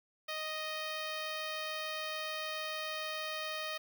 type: tone with notch filter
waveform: 5% pulse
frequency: 622.3 Hz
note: D#5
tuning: in tune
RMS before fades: -39 dBFS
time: 0.28-3.78 s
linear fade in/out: 10 ms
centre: 7400 Hz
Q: 0.53
effects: none